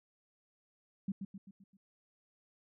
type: tone with echo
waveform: sine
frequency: 195.1 Hz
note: G3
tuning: 8 cents flat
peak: -32 dBFS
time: 1.08-1.12 s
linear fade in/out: 5 ms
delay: 130 ms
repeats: 5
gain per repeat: -6 dB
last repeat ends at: 1.77 s
effects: none

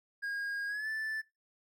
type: tone with pitch glide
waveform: triangle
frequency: 1630 to 1757.1 Hz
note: G#6 to A6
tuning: -33 to -3 cents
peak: -32 dBFS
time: 0.22-1.22 s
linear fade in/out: 20 ms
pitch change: +130 cents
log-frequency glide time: 0.67-0.88 s
effects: noise-tail reverb RT60 0.2 s tail -18 dB re dry

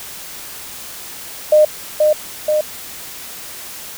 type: tone with echo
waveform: sine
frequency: 609 Hz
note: D#5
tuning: 37 cents flat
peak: -6 dBFS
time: 1.52-1.65 s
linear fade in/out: 5 ms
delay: 480 ms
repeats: 2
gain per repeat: -3 dB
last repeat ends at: 2.61 s
effects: white hiss -32 dBFS RMS until 3.97 s

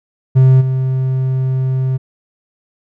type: tone with level steps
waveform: triangle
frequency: 130.81 Hz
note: C3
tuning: in tune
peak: -3 / -11 dBFS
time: 0.35-1.98 s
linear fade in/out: 20 ms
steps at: 0.6 s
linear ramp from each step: 20 ms
effects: none

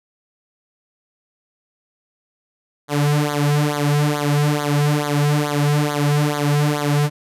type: tone with flanger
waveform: sawtooth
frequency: 146.83 Hz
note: D3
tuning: in tune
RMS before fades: -18 dBFS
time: 2.88-7.1 s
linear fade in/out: 50 ms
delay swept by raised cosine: 0.37 to 3.37 ms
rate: 2.3 Hz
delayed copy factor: -0.95
effects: resampled to 32000 Hz

